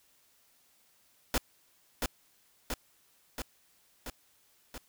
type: noise with echo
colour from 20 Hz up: pink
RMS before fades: -28 dBFS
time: 1.34-1.38 s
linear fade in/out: 2 ms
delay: 680 ms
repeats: 5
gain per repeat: -3 dB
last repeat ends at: 4.78 s
effects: white hiss -67 dBFS RMS until 4.88 s